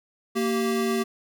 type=tone pair together; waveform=square; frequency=230.6 / 387.3 Hz; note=A#3 / G4; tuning=-19 / -21 cents; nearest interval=major sixth; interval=898 cents; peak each=-26 dBFS; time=0.35-1.04 s; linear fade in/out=20 ms; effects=none